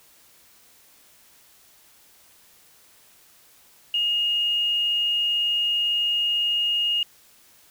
sine tone with quantisation, 2853 Hz, F7, 36 cents sharp, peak -20 dBFS, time 3.94-7.03 s, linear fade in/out 2 ms, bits 8, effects white hiss -55 dBFS RMS until 7.7 s

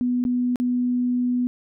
sine tone with dropouts, 246.9 Hz, B3, in tune, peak -19 dBFS, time 0.01-1.47 s, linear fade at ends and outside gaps 0 ms, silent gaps 0.24-0.251 / 0.558-0.6 s, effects none

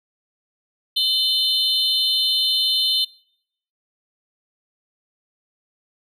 triangle tone cluster, 3016 / 3616 / 4133 Hz, F#7 / A7 / C8, +32 / +47 / -22 cents, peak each -20 dBFS, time 0.96-3.05 s, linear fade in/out 10 ms, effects noise-tail reverb RT60 0.7 s tail -25 dB re dry

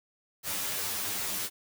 white noise with comb filter, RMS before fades -33 dBFS, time 0.43-1.5 s, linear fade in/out 50 ms, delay 10 ms, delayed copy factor +0.75, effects none

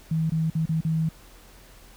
sine tone with dropouts, 160.3 Hz, E3, 48 cents flat, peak -21 dBFS, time 0.11-1.09 s, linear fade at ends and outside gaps 5 ms, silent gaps 0.298-0.319 / 0.501-0.551 / 0.657-0.691 / 0.808-0.848 s, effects added 41 Hz sine -51 dBFS peak until 1.96 s + pink hiss -52 dBFS RMS until 1.96 s

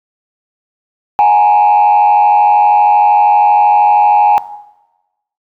sine tone with frequency modulation, 830.6 Hz, G#5, in tune, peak -3 dBFS, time 1.19-4.38 s, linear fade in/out 0 ms, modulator 92.8 Hz, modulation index 0.66, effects noise-tail reverb RT60 1.0 s tail -17 dB re dry + tanh soft clip ceiling -3 dBFS

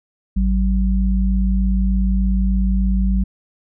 sine tone pair together, 53.32 / 190 Hz, G#1 / F#3, +46 / +46 cents, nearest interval octave + minor seventh, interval 2200 cents, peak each -15 / -19 dBFS, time 0.36-3.24 s, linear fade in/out 10 ms, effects none

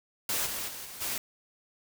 white noise with level steps, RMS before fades -30 / -35 / -41 / -44 / -33 dBFS, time 0.29-1.18 s, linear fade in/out 2 ms, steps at 0.45 / 0.67 / 0.84 / 1 s, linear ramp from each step 20 ms, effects none

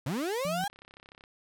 35% pulse linear sweep, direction up, 116.54 to 830.6 Hz, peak -28 dBFS, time 0.06-0.68 s, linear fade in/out 5 ms
sine tone, 175.6 Hz, F3, 10 cents sharp, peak -34 dBFS, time 0.45-0.64 s, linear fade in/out 0 ms
click train, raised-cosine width 0.3 ms, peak -35 dBFS, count 22, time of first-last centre 0.61-1.239 s, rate 33.4 Hz
effects none

